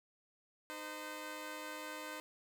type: tone pair together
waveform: 10% pulse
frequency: 307 / 513.3 Hz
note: D#4 / C5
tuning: -23 / -33 cents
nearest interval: major sixth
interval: 890 cents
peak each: -38 / -38 dBFS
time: 0.7-2.2 s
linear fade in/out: 0 ms
effects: none